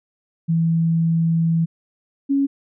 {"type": "tone pair in turn", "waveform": "sine", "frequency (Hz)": [164.81, 277.2], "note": ["E3", "C#4"], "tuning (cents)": [0, 0], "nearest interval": "major sixth", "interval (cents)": 900, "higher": "second", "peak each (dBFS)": -15, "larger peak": "neither", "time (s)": [[0.48, 1.66], [2.29, 2.47]], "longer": "first", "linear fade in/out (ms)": 20, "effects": []}